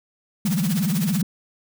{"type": "noise with tremolo", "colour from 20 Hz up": "white", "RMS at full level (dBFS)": -29, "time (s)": [0.45, 1.22], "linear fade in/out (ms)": 10, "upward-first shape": "sine", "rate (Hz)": 16, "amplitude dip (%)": 70}
{"type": "tone with vibrato", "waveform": "sine", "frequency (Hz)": 183.2, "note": "F#3", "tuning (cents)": -17, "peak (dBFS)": -19, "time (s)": [0.45, 1.23], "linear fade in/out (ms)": 2, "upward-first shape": "sine", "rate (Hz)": 17, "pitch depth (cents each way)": 290}
{"effects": []}